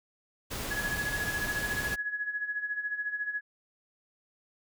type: noise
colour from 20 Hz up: pink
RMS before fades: -36 dBFS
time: 0.5-1.96 s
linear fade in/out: 20 ms
type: tone with tremolo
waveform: sine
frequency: 1682 Hz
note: G#6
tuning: 22 cents sharp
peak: -28 dBFS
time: 0.7-3.41 s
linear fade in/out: 20 ms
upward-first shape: sine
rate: 14 Hz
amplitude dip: 70%
effects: none